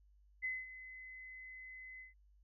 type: tone with ADSR envelope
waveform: sine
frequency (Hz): 2034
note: C7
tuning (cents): -50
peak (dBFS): -35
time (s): 0.42-2.14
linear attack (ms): 27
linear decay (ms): 210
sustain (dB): -14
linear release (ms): 140
effects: added 50 Hz sine -64 dBFS peak until 2.43 s